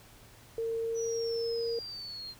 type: tone with pitch glide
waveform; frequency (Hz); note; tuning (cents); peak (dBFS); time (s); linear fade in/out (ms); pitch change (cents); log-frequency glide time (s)
sine; 455.3 to 463.8; A#4 to A#4; -41 to -9; -30; 0.58-1.79; 2; +32; 0.8-1.64
type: exponential sweep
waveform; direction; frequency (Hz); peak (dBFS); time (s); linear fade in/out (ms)
sine; down; 5960 to 4160; -39; 0.94-2.35; 50
effects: added 111 Hz sine -60 dBFS peak until 2.39 s + pink hiss -56 dBFS RMS until 2.39 s